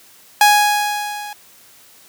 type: tone with level ramp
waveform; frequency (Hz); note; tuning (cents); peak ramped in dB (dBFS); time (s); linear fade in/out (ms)
sawtooth; 830.6; G#5; 0; -3 to -25; 0.41-1.33; 2
effects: white hiss -47 dBFS RMS until 2.08 s + high-pass 80 Hz 12 dB/octave